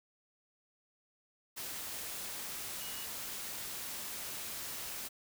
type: tone in noise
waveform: sine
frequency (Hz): 2900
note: F#7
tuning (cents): -35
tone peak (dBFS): -49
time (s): 2.79-3.06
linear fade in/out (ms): 20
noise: white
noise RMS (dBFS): -42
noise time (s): 1.56-5.09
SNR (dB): -10
effects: none